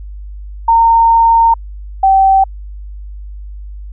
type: tone pair in turn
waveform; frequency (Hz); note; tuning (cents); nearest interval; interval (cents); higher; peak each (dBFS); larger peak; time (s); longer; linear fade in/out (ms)
sine; 917 / 772.9; A#5 / G5; -29 / -25; minor third; 296; first; -5; neither; 0.68-1.54 / 2.03-2.44; first; 5
effects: added 50 Hz sine -25 dBFS peak until 3.92 s